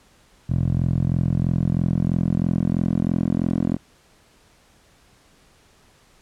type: tone with band-pass filter sweep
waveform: 10% pulse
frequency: 43.06 Hz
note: F1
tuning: 24 cents flat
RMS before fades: -21 dBFS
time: 0.49-3.77 s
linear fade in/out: 10 ms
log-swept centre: 120 to 250 Hz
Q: 1.7
effects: pink hiss -56 dBFS RMS until 6.21 s + low-pass 10000 Hz 12 dB/octave